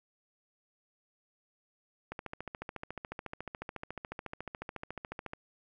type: click train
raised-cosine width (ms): 0.5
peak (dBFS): -24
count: 46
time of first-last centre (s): 2.12-5.334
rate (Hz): 14
effects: none